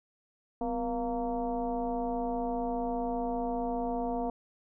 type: tone with frequency modulation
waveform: sine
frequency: 475.5 Hz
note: A#4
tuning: 34 cents sharp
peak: -29 dBFS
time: 0.61-4.3 s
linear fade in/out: 2 ms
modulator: 224 Hz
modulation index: 1.6
effects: none